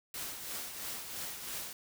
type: noise with tremolo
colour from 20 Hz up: white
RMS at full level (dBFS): -39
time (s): 0.14-1.73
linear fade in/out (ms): 2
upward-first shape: triangle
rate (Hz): 3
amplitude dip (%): 55
effects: none